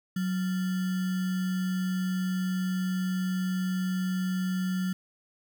sine tone with sample-and-hold, 185 Hz, F#3, in tune, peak -26 dBFS, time 0.16-4.93 s, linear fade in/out 5 ms, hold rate 1575 Hz, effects none

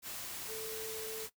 sine tone in noise, 441.5 Hz, A4, 6 cents sharp, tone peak -41 dBFS, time 0.47-1.28 s, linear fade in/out 50 ms, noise white, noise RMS -43 dBFS, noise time 0.02-1.3 s, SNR -1 dB, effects noise-tail reverb RT60 0.1 s tail -17 dB re dry

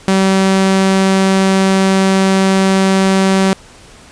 sawtooth tone, 191.8 Hz, G3, 37 cents flat, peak -5 dBFS, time 0.08-3.53 s, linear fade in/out 0 ms, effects pink hiss -40 dBFS RMS until 4.11 s + resampled to 22050 Hz

